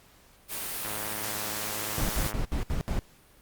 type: noise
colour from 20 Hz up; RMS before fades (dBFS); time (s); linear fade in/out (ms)
white; -34; 0.48-2.33; 50
type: click train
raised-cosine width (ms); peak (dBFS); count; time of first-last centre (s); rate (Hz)
0.5; -22; 158; 0.85-2.331; 106
type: noise bursts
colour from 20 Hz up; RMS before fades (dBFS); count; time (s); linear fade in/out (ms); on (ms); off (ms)
brown; -28; 6; 1.98-2.99; 0; 110; 70
effects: pink hiss -58 dBFS RMS until 3.41 s + Opus 48 kbps